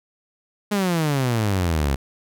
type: exponential sweep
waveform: sawtooth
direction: down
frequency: 211.3 to 65.5 Hz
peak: -15 dBFS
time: 0.71-1.96 s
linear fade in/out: 10 ms
effects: none